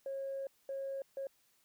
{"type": "tone bursts at uneven times", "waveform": "sine", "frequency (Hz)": 544, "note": "C#5", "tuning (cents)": -33, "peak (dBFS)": -36, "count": 3, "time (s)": [[0.06, 0.47], [0.69, 1.02], [1.17, 1.27]], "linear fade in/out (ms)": 2, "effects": ["tanh soft clip ceiling -33 dBFS", "white hiss -72 dBFS RMS until 1.64 s"]}